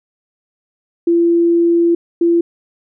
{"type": "tone bursts at uneven times", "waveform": "sine", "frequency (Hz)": 340, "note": "F4", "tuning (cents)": -46, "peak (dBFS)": -9, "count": 2, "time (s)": [[1.07, 1.95], [2.21, 2.41]], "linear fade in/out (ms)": 5, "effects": []}